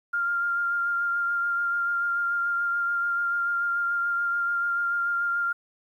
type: tone with vibrato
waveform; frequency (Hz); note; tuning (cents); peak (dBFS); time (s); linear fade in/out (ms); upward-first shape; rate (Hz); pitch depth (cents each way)
sine; 1396.9; F6; 0; -23; 0.13-5.53; 10; sine; 6.9; 16
effects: 10-bit